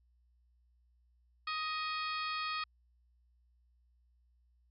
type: harmonic tone with a mistuned harmonic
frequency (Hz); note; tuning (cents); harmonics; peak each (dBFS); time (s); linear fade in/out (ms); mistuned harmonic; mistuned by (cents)
625; D#5; +8; 2 / 3 / 4 / 5 / 6 / 7 / 8; -37 / -45 / -42 / -47 / -50 / -44 / -52; 1.47-2.64; 5; 5; +77
effects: added 60 Hz sine -67 dBFS peak until 4.7 s